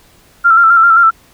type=tone with vibrato; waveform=sine; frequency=1358 Hz; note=F6; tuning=49 cents flat; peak=-4 dBFS; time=0.44-1.11 s; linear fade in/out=20 ms; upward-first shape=square; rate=7.6 Hz; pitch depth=41 cents each way; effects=pink hiss -47 dBFS RMS until 1.33 s